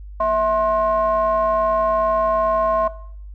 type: ring-modulated tone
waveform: triangle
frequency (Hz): 206.7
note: G#3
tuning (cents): -8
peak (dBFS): -11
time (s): 0.2-2.88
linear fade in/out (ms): 5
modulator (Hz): 858
effects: noise-tail reverb RT60 0.6 s tail -17 dB re dry + added 50 Hz sine -33 dBFS peak until 3.34 s